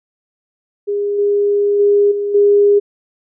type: tone with level steps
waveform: sine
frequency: 407.7 Hz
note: G#4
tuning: 32 cents flat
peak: -15 / -11 / -8 / -16 / -7 dBFS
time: 0.87-2.8 s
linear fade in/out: 20 ms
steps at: 1.18 / 1.79 / 2.11 / 2.34 s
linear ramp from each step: 10 ms
effects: none